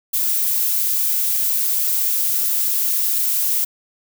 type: noise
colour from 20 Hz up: violet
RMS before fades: -19 dBFS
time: 0.13-3.65 s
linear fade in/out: 10 ms
effects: none